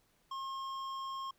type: tone with hard clipping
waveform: sine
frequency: 1073 Hz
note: C6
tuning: 43 cents sharp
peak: -40 dBFS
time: 0.31-1.31 s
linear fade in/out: 5 ms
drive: 10 dB
effects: pink hiss -72 dBFS RMS until 1.38 s